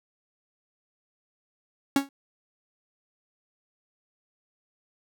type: tone with exponential decay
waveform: 45% pulse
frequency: 276.7 Hz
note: C#4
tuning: 3 cents flat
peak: -16 dBFS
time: 1.96-2.09 s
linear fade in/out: 2 ms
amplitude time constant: 28 ms
effects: none